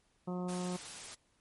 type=harmonic tone; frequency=180 Hz; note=F#3; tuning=47 cents flat; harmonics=1 / 2 / 3 / 4 / 5 / 6 / 7; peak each=-36 / -42 / -46 / -48 / -50 / -52 / -53 dBFS; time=0.27-0.77 s; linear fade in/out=10 ms
type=noise; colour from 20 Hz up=white; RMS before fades=-46 dBFS; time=0.48-1.15 s; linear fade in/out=10 ms
effects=pink hiss -73 dBFS RMS until 1.4 s + MP3 48 kbps